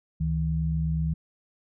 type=tone pair together; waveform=sine; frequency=70.96 / 159.3 Hz; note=C#2 / D#3; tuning=+41 / +41 cents; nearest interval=octave + major second; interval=1400 cents; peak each=-28 / -25 dBFS; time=0.2-1.14 s; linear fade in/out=10 ms; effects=none